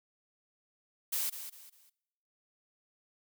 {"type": "noise with echo", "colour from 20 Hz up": "blue", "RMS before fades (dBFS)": -33, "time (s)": [1.12, 1.3], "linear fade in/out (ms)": 10, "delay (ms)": 200, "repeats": 3, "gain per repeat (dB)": -10, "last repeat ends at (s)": 1.9, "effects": ["noise-tail reverb RT60 1.0 s tail -25 dB re dry"]}